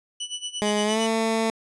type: tone with tremolo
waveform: sawtooth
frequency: 2966 Hz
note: F#7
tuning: 4 cents sharp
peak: -24 dBFS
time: 0.2-1.07 s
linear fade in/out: 5 ms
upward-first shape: sine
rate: 8.7 Hz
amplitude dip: 85%
type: tone with pitch glide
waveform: 15% pulse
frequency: 209 to 224 Hz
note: G#3 to A3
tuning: +11 to +31 cents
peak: -15 dBFS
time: 0.62-1.5 s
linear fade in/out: 0 ms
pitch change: +120 cents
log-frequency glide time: 0.84-1 s
effects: resampled to 24000 Hz